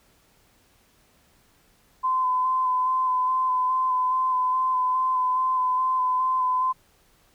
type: tone with vibrato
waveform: sine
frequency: 1022 Hz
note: C6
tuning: 41 cents flat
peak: -20 dBFS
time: 2.03-6.73 s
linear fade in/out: 20 ms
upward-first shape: square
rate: 2.4 Hz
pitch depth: 15 cents each way
effects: pink hiss -61 dBFS RMS until 7.34 s